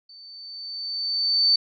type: tone with level ramp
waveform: sine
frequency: 4545 Hz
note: C#8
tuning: 42 cents sharp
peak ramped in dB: -44 to -14 dBFS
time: 0.09-1.56 s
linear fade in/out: 5 ms
effects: none